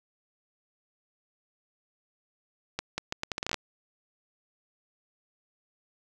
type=accelerating click train; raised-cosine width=0.2 ms; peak=-13 dBFS; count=12; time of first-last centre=2.79-3.543 s; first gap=190 ms; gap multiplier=0.76; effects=none